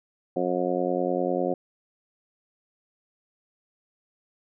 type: harmonic tone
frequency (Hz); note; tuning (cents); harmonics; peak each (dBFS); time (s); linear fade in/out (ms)
90; F#2; -47; 2 / 3 / 4 / 5 / 6 / 7 / 8; -34 / -31 / -29 / -33 / -28 / -34 / -32; 0.36-1.54; 5
effects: none